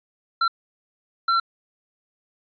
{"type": "tone bursts at uneven times", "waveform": "square", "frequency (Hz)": 1356, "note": "E6", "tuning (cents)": 49, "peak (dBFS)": -18, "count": 2, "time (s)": [[0.41, 0.48], [1.28, 1.4]], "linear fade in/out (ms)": 5, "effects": ["resampled to 11025 Hz"]}